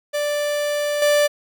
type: tone with level steps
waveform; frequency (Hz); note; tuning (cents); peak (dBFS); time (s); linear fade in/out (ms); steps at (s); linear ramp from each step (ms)
45% pulse; 587.3; D5; 0; -20 / -14; 0.13-1.28; 20; 1.02; 2
effects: none